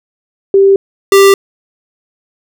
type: tone pair in turn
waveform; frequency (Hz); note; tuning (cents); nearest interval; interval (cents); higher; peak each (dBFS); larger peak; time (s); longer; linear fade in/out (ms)
sine / square; 392 / 393.6; G4 / G4; 0 / +7; unison; 7; second; -3; neither; 0.54-0.76 / 1.12-1.34; neither; 2
effects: none

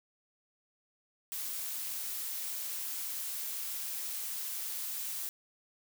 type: noise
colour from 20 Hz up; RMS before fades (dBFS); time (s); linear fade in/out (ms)
blue; -38; 1.32-5.29; 0
effects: none

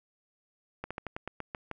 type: slowing click train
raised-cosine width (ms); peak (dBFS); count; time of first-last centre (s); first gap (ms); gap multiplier
0.5; -21; 9; 0.84-1.713; 66; 1.14
effects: none

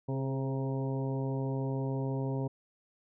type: harmonic tone with a mistuned harmonic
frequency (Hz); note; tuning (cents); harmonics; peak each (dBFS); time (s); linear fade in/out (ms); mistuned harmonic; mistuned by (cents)
133.8; C3; +39; 1 / 2 / 3 / 4 / 5 / 6 / 7; -32 / -37 / -39 / -42 / -47 / -51 / -46; 0.08-2.48; 10; 3; +26
effects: none

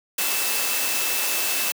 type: tone in noise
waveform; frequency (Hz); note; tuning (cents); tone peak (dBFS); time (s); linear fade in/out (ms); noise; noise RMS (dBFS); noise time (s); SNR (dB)
sine; 2637; E7; 0; -31; 0.18-1.72; 5; white; -24; 0.18-1.72; -10
effects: high-pass 300 Hz 12 dB/octave

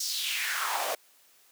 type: noise with high-pass filter sweep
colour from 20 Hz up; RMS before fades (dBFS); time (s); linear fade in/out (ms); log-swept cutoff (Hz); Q
pink; -31; 0-0.95; 5; 5900 to 540; 3.6
effects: white hiss -61 dBFS RMS until 1.51 s + high-pass 300 Hz 12 dB/octave

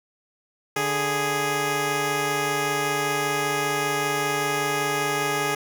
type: tone pair together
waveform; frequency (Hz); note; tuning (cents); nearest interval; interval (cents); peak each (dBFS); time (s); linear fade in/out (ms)
10% pulse; 146.65 / 414.8; D3 / G#4; -2 / -2; octave + tritone; 1800; -21 / -15; 0.76-5.55; 5
effects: none

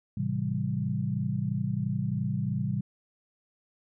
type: chord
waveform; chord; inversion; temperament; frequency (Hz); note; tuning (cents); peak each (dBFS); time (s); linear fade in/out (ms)
sine; A minor seventh; none; equal with one note detuned; 110 / 132.95 / 164.81 / 196; A2 / C3 / E3 / G3; 0 / +28 / 0 / 0; -33 / -31 / -34 / -32; 0.17-2.81; 5
effects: none

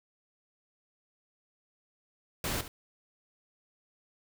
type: noise with echo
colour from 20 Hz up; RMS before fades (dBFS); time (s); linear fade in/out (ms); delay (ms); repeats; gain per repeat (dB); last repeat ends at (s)
pink; -33; 2.44-2.61; 2; 70; 1; -12; 2.68
effects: none

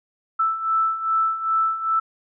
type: beating tone pair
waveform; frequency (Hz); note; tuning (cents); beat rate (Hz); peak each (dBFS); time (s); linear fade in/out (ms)
sine; 1318.5 / 1321; E6 / E6; 0 / +3; 2.5; -25 / -20; 0.39-2; 10
effects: none

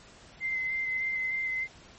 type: tone with vibrato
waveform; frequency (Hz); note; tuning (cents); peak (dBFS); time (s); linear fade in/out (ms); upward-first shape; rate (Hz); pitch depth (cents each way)
sine; 2069; C7; -20; -28; 0.4-1.68; 50; square; 3.3; 14
effects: pink hiss -53 dBFS RMS until 1.98 s + MP3 32 kbps

